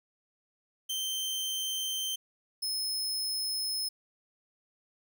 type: tone pair in turn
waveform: sawtooth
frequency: 3119 / 5185 Hz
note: G7 / E8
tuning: -9 / -29 cents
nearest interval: major sixth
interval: 880 cents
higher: second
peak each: -28 dBFS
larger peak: neither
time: 0.89-2.16 / 2.62-3.89 s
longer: neither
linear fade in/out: 10 ms
effects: none